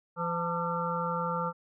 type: harmonic tone with a mistuned harmonic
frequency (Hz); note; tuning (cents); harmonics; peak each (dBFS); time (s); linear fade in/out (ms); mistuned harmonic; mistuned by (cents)
170; F3; -46; 1 / 3 / 5 / 7 / 8; -35 / -35 / -35 / -35 / -35; 0.16-1.53; 50; 5; +87
effects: none